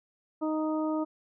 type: harmonic tone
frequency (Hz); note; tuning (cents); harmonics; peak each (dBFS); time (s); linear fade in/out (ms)
311.1; D#4; 0; 1 / 2 / 3 / 4; -28 / -34 / -38 / -40; 0.41-1.05; 20
effects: none